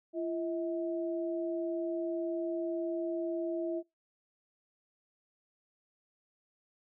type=tone pair together; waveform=sine; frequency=340 / 641.8 Hz; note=F4 / E5; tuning=-46 / -46 cents; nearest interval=major seventh; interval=1100 cents; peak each=-33 / -37 dBFS; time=0.13-3.83 s; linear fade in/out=50 ms; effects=noise-tail reverb RT60 0.2 s tail -23 dB re dry